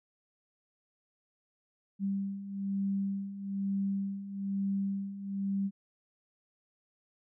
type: beating tone pair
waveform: sine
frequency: 196 / 197.1 Hz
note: G3 / G3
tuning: 0 / +10 cents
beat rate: 1.1 Hz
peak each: -37 / -32 dBFS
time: 1.99-5.71 s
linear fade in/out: 50 ms
effects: none